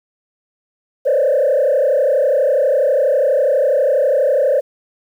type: tone with frequency modulation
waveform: sine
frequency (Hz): 554.4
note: C#5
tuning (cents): 0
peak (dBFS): -10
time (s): 1.05-4.61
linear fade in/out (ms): 20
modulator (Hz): 32.2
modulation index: 1.7
effects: tanh soft clip ceiling -8 dBFS + 8-bit